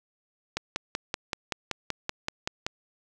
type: click train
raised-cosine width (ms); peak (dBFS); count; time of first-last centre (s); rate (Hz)
0.2; -11; 12; 0.57-2.665; 5.25
effects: none